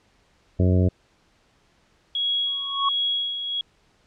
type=harmonic tone; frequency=91.6 Hz; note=F#2; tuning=17 cents flat; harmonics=1 / 2 / 3 / 4 / 5 / 6 / 7; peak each=-17 / -23 / -27 / -29 / -31 / -33 / -34 dBFS; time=0.59-0.89 s; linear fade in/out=10 ms
type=tone with tremolo; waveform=sine; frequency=3322 Hz; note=G#7; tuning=in tune; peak=-20 dBFS; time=2.15-3.61 s; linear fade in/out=2 ms; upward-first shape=sine; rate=1.4 Hz; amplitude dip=55%
type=tone with exponential growth; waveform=sine; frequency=1108.7 Hz; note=C#6; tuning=in tune; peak=-17 dBFS; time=2.46-2.89 s; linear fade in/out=5 ms; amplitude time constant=92 ms
effects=pink hiss -62 dBFS RMS until 4.06 s + low-pass 6000 Hz 12 dB/octave